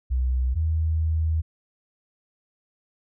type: tone pair in turn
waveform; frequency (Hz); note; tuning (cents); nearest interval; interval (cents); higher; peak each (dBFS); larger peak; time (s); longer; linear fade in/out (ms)
sine; 63.5 / 79.83; B1 / D#2; +49 / +45; major third; 396; second; -20; neither; 0.1-0.55 / 0.55-1.42; second; 20
effects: none